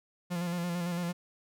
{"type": "tone with vibrato", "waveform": "45% pulse", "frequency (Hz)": 174.1, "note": "F3", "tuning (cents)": -5, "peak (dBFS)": -31, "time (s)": [0.3, 1.13], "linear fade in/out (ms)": 20, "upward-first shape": "square", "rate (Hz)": 8.9, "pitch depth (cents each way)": 32, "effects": []}